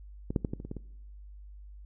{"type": "clicks", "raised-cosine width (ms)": 3, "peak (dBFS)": [-20, -13, -17, -20, -28, -27, -23, -26], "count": 8, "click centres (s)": [0.305, 0.362, 0.448, 0.535, 0.601, 0.65, 0.714, 0.767], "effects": ["noise-tail reverb RT60 1.0 s tail -23 dB re dry", "added 50 Hz sine -45 dBFS peak until 1.85 s"]}